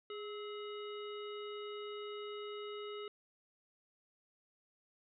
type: harmonic tone with a mistuned harmonic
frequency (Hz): 415.2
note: G#4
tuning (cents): 0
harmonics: 1 / 3 / 5 / 7 / 9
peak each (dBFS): -43 / -50 / -56 / -53 / -56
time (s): 0.1-3.08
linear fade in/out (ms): 2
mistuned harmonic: 3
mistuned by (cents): +68
effects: none